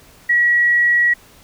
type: tone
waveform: sine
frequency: 1920 Hz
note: B6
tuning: 49 cents flat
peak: -11 dBFS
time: 0.29-1.14 s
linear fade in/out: 10 ms
effects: pink hiss -47 dBFS RMS until 1.43 s